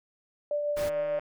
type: tone with tremolo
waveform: sine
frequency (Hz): 587.3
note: D5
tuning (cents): 0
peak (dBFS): -25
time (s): 0.51-1.19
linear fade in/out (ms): 2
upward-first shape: triangle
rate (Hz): 6.7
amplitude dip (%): 35
type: noise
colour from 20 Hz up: pink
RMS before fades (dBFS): -39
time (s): 0.76-0.9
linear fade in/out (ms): 20
type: click train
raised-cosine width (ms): 0.5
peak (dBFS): -28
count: 67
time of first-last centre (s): 0.77-1.196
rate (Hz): 155
effects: none